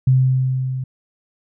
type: tone with level ramp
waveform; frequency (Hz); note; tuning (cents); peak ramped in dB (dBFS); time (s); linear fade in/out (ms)
sine; 130; C3; -11; -9 to -22; 0.07-0.84; 5
effects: none